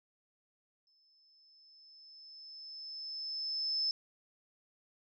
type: tone with exponential growth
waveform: sine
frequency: 5250 Hz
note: E8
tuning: 8 cents flat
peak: -29 dBFS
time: 0.87-3.91 s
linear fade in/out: 1 ms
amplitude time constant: 660 ms
effects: none